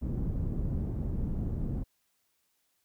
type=low-pass noise; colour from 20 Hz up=pink; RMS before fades=-32 dBFS; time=0.01-1.84 s; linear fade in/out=20 ms; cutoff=210 Hz; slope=12 dB/octave; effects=white hiss -75 dBFS RMS until 2.84 s